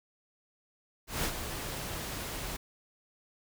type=noise with ADSR envelope; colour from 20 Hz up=pink; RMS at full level=-30 dBFS; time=1.07-2.57 s; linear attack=170 ms; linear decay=70 ms; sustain=-8 dB; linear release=11 ms; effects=none